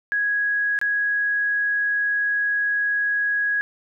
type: tone with dropouts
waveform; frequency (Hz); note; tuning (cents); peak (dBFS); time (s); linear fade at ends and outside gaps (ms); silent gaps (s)
sine; 1661.2; G#6; 0; -19; 0.12-3.61; 0; 0.789-0.814
effects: none